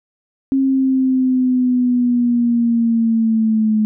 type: linear sweep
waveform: sine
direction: down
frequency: 270 to 214.2 Hz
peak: -12 dBFS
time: 0.52-3.85 s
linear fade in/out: 0 ms
effects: none